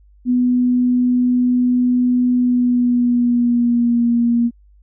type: tone with pitch glide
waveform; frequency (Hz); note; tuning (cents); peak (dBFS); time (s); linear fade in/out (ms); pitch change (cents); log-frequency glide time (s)
sine; 247.9 to 236.3; B3 to A#3; +7 to +24; -12; 0.25-4.51; 50; -83; 2.35-4.05
effects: added 50 Hz sine -46 dBFS peak until 4.82 s